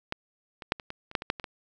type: clicks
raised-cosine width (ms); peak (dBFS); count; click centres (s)
0.3; -14 / -24 / -7 / -24 / -21 / -28 / -9 / -20 / -9 / -22 / -20; 11; 0.124 / 0.622 / 0.721 / 0.798 / 0.904 / 1.114 / 1.152 / 1.221 / 1.301 / 1.398 / 1.442
effects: none